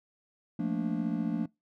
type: chord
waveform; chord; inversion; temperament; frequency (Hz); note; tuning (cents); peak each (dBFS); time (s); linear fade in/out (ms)
triangle; Bb major seventh; second; just; 174.81 / 218.5 / 233.1 / 291.4; F3 / A3 / Bb3 / D4; +2 / -12 / 0 / -13; -32; 0.59-1.46; 5
effects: noise-tail reverb RT60 0.2 s tail -23 dB re dry